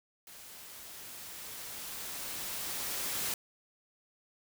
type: noise with level ramp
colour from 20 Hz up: white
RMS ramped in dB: -51 to -34 dBFS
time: 0.27-3.34 s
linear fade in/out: 2 ms
effects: none